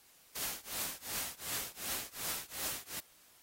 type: noise with tremolo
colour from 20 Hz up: white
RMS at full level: -36 dBFS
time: 0.35-3 s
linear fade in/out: 10 ms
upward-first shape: triangle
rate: 2.7 Hz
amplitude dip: 100%
effects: white hiss -63 dBFS RMS until 3.42 s + AAC 48 kbps